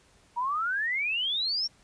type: exponential sweep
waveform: sine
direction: up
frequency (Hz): 932.3 to 5620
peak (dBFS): -26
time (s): 0.36-1.68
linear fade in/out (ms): 20
effects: pink hiss -61 dBFS RMS until 1.83 s + resampled to 22050 Hz